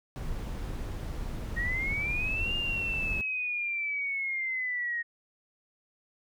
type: noise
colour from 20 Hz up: brown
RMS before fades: -35 dBFS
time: 0.16-3.21 s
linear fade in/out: 0 ms
type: linear two-way sweep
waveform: sine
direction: up then down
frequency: 1864.7 to 2821 to 1864.7 Hz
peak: -29 dBFS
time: 1.56-5.03 s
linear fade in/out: 20 ms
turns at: 2.55 s
effects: none

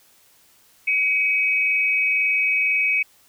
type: tone pair together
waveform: sine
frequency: 2261 / 2539 Hz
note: C#7 / D#7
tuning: +34 / +34 cents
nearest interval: major second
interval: 200 cents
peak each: -20 dBFS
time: 0.87-3.03 s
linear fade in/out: 10 ms
effects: white hiss -56 dBFS RMS until 3.28 s

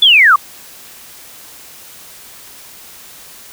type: linear sweep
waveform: sine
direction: down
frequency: 3520 to 1091 Hz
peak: -4 dBFS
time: 0.02-0.36 s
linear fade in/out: 5 ms
effects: white hiss -37 dBFS RMS until 3.52 s

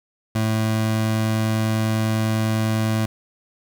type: tone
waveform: 25% pulse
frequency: 110 Hz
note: A2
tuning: in tune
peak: -15 dBFS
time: 0.35-3.06 s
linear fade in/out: 5 ms
effects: none

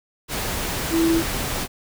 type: tone in noise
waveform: sine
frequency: 329.6 Hz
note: E4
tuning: in tune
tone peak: -16 dBFS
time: 0.9-1.23 s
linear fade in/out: 50 ms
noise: pink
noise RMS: -26 dBFS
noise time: 0.28-1.68 s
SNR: +7 dB
effects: none

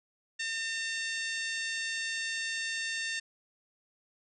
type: harmonic tone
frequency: 905 Hz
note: A5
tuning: 48 cents sharp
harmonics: 2 / 3 / 4 / 5 / 6 / 7 / 8 / 9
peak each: -35 / -39 / -41 / -43 / -45 / -46 / -47 / -48 dBFS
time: 0.39-3.2 s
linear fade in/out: 10 ms
effects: none

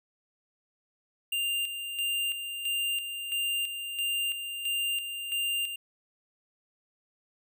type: tone with tremolo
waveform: square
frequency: 2794 Hz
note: F7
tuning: in tune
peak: -28 dBFS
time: 1.32-5.76 s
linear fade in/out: 5 ms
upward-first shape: square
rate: 1.5 Hz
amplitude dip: 55%
effects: none

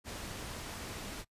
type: low-pass noise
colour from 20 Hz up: pink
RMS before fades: -43 dBFS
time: 0.04-1.25 s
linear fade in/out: 50 ms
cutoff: 11000 Hz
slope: 12 dB/octave
effects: noise-tail reverb RT60 0.1 s tail -22 dB re dry + resampled to 32000 Hz

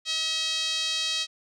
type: tone with band-pass filter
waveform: 5% pulse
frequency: 640 Hz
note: D#5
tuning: 49 cents sharp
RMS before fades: -28 dBFS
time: 0.05-1.27 s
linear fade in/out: 50 ms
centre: 3800 Hz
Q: 2.1
effects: none

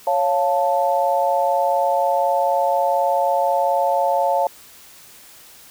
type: chord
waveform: sine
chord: Db augmented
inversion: none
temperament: equal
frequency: 554.4 / 698.5 / 880 Hz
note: Db5 / F5 / A5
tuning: 0 / 0 / 0 cents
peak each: -20 dBFS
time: 0.07-4.47 s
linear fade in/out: 2 ms
effects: white hiss -45 dBFS RMS until 5.7 s

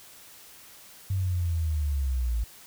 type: linear sweep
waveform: sine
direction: down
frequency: 97.3 to 54.7 Hz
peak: -24 dBFS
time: 1.1-2.44 s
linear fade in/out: 5 ms
effects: white hiss -50 dBFS RMS until 2.66 s

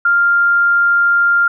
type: tone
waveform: sine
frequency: 1396.9 Hz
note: F6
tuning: in tune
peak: -9 dBFS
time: 0.05-1.48 s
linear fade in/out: 5 ms
effects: none

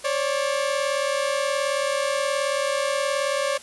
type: tone pair together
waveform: sawtooth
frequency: 542 / 580.7 Hz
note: C#5 / D5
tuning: -39 / -20 cents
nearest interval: minor second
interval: 119 cents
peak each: -21 dBFS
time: 0.04-3.58 s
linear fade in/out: 10 ms
effects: white hiss -44 dBFS RMS until 3.62 s + resampled to 24000 Hz

